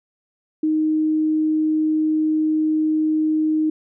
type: tone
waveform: sine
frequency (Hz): 311.1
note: D#4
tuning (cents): 0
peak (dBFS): -16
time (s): 0.63-3.7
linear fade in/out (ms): 5
effects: none